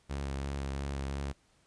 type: tone with vibrato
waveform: sawtooth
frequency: 69 Hz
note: C#2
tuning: 7 cents flat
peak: -30 dBFS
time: 0.09-1.33 s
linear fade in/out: 20 ms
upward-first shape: sine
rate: 2.9 Hz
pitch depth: 23 cents each way
effects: pink hiss -68 dBFS RMS until 1.66 s + resampled to 22050 Hz